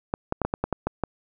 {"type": "clicks", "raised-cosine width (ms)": 1, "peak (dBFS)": -10, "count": 9, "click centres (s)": [0.139, 0.324, 0.417, 0.45, 0.539, 0.64, 0.727, 0.87, 1.037], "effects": []}